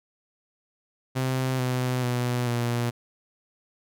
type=tone with pitch steps; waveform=sawtooth; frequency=130.1 / 126.54 / 123.08 / 119.72 Hz; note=C3 / B2 / B2 / A#2; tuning=-9 / +43 / -5 / +47 cents; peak=-20 dBFS; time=1.15-2.91 s; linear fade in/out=20 ms; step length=440 ms; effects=none